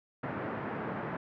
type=band-pass noise; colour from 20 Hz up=pink; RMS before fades=-37 dBFS; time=0.23-1.17 s; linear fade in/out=5 ms; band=120 to 1800 Hz; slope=24 dB/octave; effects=none